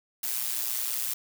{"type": "noise with amplitude modulation", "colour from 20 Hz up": "blue", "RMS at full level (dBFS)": -27, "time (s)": [0.23, 1.14], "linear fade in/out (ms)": 5, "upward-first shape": "sine", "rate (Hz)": 120, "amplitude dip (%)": 80, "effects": []}